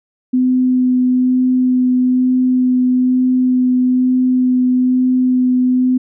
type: tone with vibrato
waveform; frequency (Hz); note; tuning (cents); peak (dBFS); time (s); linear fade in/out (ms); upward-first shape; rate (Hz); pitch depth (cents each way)
sine; 253.3; B3; +44; -10; 0.33-5.98; 10; sine; 1.1; 9
effects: none